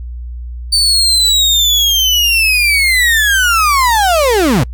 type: linear sweep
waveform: 35% pulse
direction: down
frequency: 4586 to 101.7 Hz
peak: -7 dBFS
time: 0.72-4.64 s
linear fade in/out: 10 ms
effects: noise-tail reverb RT60 0.1 s tail -25 dB re dry + added 60 Hz sine -22 dBFS peak until 4.73 s